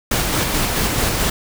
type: noise with tremolo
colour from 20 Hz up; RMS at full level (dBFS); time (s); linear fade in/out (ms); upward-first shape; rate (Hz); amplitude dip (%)
pink; -18; 0.11-1.3; 5; square; 4.6; 25
effects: none